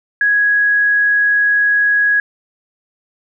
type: tone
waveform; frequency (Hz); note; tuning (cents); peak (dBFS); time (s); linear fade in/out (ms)
sine; 1664; G#6; +3; -10; 0.21-2.2; 2
effects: none